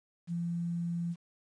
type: tone with quantisation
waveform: sine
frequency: 171 Hz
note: F3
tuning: 36 cents flat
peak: -31 dBFS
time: 0.27-1.16 s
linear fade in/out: 50 ms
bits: 10
effects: resampled to 22050 Hz